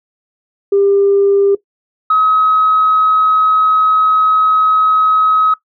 sine tone pair in turn, 398.4 / 1274.4 Hz, G4 / D#6, +28 / +41 cents, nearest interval octave + minor sixth, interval 2013 cents, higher second, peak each -7 dBFS, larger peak neither, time 0.72-1.55 / 2.1-5.54 s, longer second, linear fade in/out 5 ms, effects noise-tail reverb RT60 0.1 s tail -17 dB re dry + tanh soft clip ceiling -3 dBFS

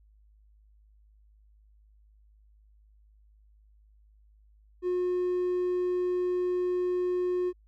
triangle tone, 360 Hz, F#4, 47 cents flat, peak -23 dBFS, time 4.82-7.53 s, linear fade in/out 50 ms, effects tanh soft clip ceiling -19 dBFS + added 52 Hz sine -57 dBFS peak until 7.67 s

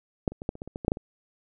clicks, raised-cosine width 2 ms, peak -10 / -27 / -23 / -13 / -29 / -22 / -26 / -20 / -21 / -7 / -10 / -23 dBFS, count 12, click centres 0.278 / 0.32 / 0.419 / 0.491 / 0.554 / 0.619 / 0.676 / 0.759 / 0.848 / 0.881 / 0.919 / 0.971 s, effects none

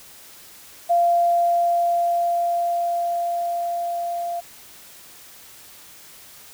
sine tone with level ramp, 691 Hz, F5, 19 cents flat, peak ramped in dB -14 to -24 dBFS, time 0.89-4.41 s, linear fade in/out 20 ms, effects white hiss -45 dBFS RMS until 6.53 s

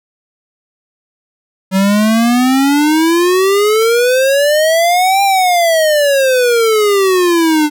square exponential two-way sweep, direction up then down, 187.7 to 800 to 295.4 Hz, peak -9 dBFS, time 1.71-7.7 s, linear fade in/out 50 ms, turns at 5.23 s, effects none

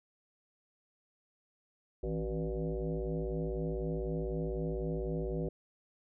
sine tone with frequency modulation, 160 Hz, D#3, 49 cents sharp, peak -32 dBFS, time 2.03-5.49 s, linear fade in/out 5 ms, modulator 108 Hz, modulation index 3.5, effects none

